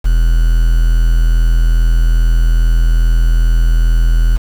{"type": "tone with quantisation", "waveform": "triangle", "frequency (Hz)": 41.2, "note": "E1", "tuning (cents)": 0, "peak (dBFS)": -5, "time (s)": [0.04, 4.38], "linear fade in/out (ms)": 20, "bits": 5, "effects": []}